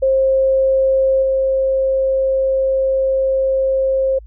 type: tone with level steps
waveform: sine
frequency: 532 Hz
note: C5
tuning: 29 cents sharp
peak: -11 / -13 dBFS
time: 0.02-4.19 s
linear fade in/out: 10 ms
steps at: 1.22 s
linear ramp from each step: 10 ms
effects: added 54 Hz sine -35 dBFS peak until 4.26 s